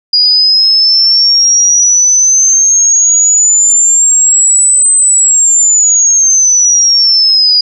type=exponential two-way sweep; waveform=sine; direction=up then down; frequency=4870 to 8190 to 4870 Hz; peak=-4 dBFS; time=0.13-7.61 s; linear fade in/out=5 ms; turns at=4.94 s; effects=none